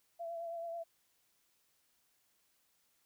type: tone with vibrato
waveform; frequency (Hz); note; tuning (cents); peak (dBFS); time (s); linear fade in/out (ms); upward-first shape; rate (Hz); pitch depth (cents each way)
sine; 674; E5; +38; -39; 0.19-0.84; 20; triangle; 9.2; 34
effects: white hiss -75 dBFS RMS until 3.05 s